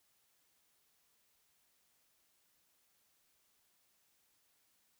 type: silence
effects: white hiss -75 dBFS RMS until 4.99 s